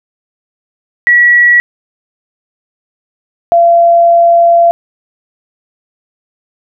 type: tone pair in turn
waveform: sine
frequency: 1931 / 682.7 Hz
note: B6 / F5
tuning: -39 / -40 cents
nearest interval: octave + tritone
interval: 1801 cents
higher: first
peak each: -3 dBFS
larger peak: neither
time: 1.07-1.6 / 3.52-4.71 s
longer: second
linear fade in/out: 0 ms
effects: none